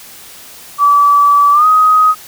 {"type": "tone with pitch glide", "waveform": "sine", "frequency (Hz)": [1152, 1256.3], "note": ["D6", "D#6"], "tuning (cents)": [-34, 16], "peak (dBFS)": -5, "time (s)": [0.78, 2.15], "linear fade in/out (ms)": 50, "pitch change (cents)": 150, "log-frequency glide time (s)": [1.52, 1.66], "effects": ["white hiss -35 dBFS RMS until 2.27 s"]}